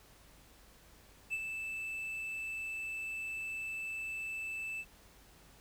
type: tone with ADSR envelope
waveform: triangle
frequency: 2637 Hz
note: E7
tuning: in tune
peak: -30 dBFS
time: 1.3-4.85 s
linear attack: 33 ms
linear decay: 44 ms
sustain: -6 dB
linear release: 51 ms
effects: added 50 Hz sine -64 dBFS peak until 5.6 s + pink hiss -61 dBFS RMS until 5.6 s